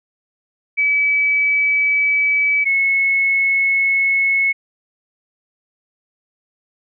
sine tone pair in turn, 2291 / 2191 Hz, D7 / C#7, -44 / -21 cents, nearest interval minor second, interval 77 cents, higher first, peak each -13 dBFS, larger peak neither, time 0.77-2.65 / 2.65-4.53 s, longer neither, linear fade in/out 20 ms, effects none

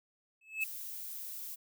triangle tone with exponential growth, 2600 Hz, E7, 24 cents flat, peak -26 dBFS, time 0.41-0.64 s, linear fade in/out 5 ms, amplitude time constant 50 ms
violet noise, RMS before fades -43 dBFS, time 0.6-1.56 s, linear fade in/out 20 ms
effects none

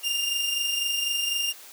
sawtooth tone pair together, 2782 / 2806 Hz, F7 / F7, -7 / +8 cents, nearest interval unison, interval 15 cents, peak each -29 / -22 dBFS, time 0.03-1.53 s, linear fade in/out 20 ms, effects white hiss -46 dBFS RMS until 1.72 s + high-pass 400 Hz 12 dB/octave

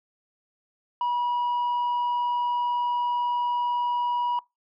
sine tone, 969 Hz, B5, 33 cents flat, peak -20 dBFS, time 1.01-4.39 s, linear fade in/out 2 ms, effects noise-tail reverb RT60 0.2 s tail -24 dB re dry + tanh soft clip ceiling -22 dBFS

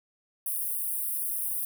white high-pass noise, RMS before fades -31 dBFS, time 0.46-1.65 s, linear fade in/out 2 ms, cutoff 9000 Hz, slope 96 dB/octave, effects none

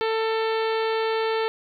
harmonic tone, 445.1 Hz, A4, 20 cents sharp, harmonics 1 / 2 / 3 / 4 / 5 / 6 / 7 / 8 / 9 / 10, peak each -23 / -29 / -33 / -35 / -37 / -39 / -40 / -41 / -42 / -43 dBFS, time 0.01-1.48 s, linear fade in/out 0 ms, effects 10-bit

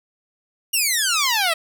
10% pulse exponential sweep, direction down, 2900 to 630 Hz, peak -9 dBFS, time 0.73-1.54 s, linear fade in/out 10 ms, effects none

